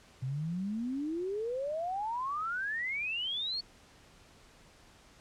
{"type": "exponential sweep", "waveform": "sine", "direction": "up", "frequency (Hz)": [124.9, 4458], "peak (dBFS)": -32, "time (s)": [0.22, 3.61], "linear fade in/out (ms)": 10, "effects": ["pink hiss -59 dBFS RMS until 5.2 s", "low-pass 8000 Hz 12 dB/octave"]}